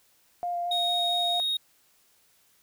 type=tone with vibrato; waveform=sine; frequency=700 Hz; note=F5; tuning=4 cents sharp; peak=-27 dBFS; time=0.43-1.4 s; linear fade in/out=0 ms; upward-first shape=square; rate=4.4 Hz; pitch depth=9 cents each way
type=tone; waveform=triangle; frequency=3743 Hz; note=A#7; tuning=6 cents sharp; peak=-23 dBFS; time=0.71-1.57 s; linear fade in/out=5 ms
effects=tanh soft clip ceiling -16 dBFS + white hiss -64 dBFS RMS until 2.62 s